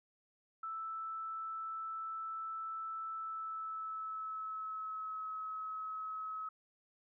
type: tone with pitch glide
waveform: sine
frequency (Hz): 1318.5 to 1284.7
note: E6 to E6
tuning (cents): 0 to -45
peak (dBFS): -39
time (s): 0.63-6.49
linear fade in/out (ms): 5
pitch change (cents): -45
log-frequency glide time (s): 3.13-5.26
effects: none